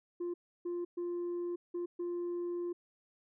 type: tone bursts at uneven times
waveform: sine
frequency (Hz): 349.2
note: F4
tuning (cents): 0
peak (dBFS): -32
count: 5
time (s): 0.2-0.34 / 0.65-0.85 / 0.97-1.56 / 1.74-1.86 / 1.99-2.73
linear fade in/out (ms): 10
effects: tanh soft clip ceiling -33 dBFS